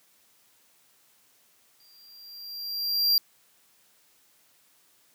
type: tone with exponential growth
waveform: square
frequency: 4749 Hz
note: D8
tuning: 18 cents sharp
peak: -18 dBFS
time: 1.8-3.18 s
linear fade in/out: 1 ms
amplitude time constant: 300 ms
effects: white hiss -63 dBFS RMS until 5.14 s + high-pass 100 Hz 12 dB/octave